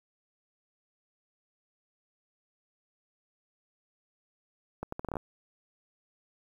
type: accelerating click train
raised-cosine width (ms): 1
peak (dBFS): -21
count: 9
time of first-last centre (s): 4.83-5.168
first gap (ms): 94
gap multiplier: 0.75
effects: 9-bit